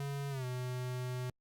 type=tone with pitch glide; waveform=square; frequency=140.4 to 125.81 Hz; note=C#3 to B2; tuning=+22 to +32 cents; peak=-37 dBFS; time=0-1.3 s; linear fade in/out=2 ms; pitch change=-190 cents; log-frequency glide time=0.3-0.45 s; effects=Opus 48 kbps